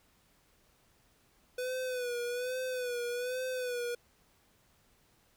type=tone with vibrato; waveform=square; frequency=496.5 Hz; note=B4; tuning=9 cents sharp; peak=-34 dBFS; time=1.58-3.95 s; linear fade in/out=5 ms; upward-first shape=sine; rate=1.2 Hz; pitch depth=60 cents each way; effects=pink hiss -68 dBFS RMS until 5.36 s